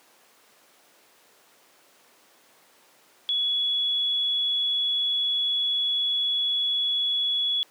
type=tone; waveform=sine; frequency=3382 Hz; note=G#7; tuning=31 cents sharp; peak=-22 dBFS; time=3.29-7.63 s; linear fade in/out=0 ms; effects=pink hiss -57 dBFS RMS until 7.7 s + high-pass 400 Hz 12 dB/octave